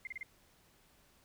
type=tone bursts; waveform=sine; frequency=2093 Hz; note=C7; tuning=in tune; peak=-39 dBFS; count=4; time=0.05-0.23 s; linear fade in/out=2 ms; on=21 ms; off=32 ms; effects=pink hiss -67 dBFS RMS until 1.24 s